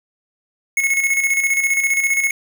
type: tone with tremolo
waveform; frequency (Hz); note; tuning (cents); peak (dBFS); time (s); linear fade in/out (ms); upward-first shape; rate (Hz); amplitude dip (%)
square; 2184; C#7; -26; -14; 0.77-2.31; 2; square; 15; 50
effects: none